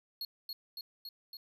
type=tone with echo; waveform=square; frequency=4316 Hz; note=C#8; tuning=47 cents flat; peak=-37 dBFS; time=0.21-0.25 s; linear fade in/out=2 ms; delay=280 ms; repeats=4; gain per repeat=-2 dB; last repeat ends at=1.37 s; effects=none